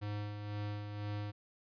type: tone with tremolo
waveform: square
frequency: 103.83 Hz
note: G#2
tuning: in tune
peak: -37 dBFS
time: 0.01-1.32 s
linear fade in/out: 20 ms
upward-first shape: sine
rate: 2 Hz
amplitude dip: 45%
effects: resampled to 11025 Hz